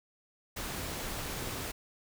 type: noise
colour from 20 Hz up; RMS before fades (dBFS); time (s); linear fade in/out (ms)
pink; -38; 0.56-1.72; 10
type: clicks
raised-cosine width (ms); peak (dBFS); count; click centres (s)
2; -27; 2; 1.425 / 1.474
effects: none